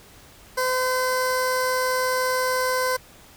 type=tone with notch filter; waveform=15% pulse; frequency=511 Hz; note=C5; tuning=41 cents flat; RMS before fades=-23 dBFS; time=0.57-2.97 s; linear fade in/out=10 ms; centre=2500 Hz; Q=1.8; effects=pink hiss -49 dBFS RMS until 3.36 s